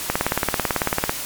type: click train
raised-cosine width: 0.5 ms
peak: -3 dBFS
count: 19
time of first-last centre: 0.1-1.094 s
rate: 18.1 Hz
effects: white hiss -29 dBFS RMS until 1.25 s + MP3 96 kbps